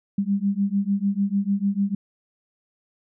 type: beating tone pair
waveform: sine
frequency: 196 / 202.7 Hz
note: G3 / G#3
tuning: 0 / -42 cents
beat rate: 6.7 Hz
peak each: -23 dBFS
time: 0.18-1.95 s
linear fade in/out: 5 ms
effects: none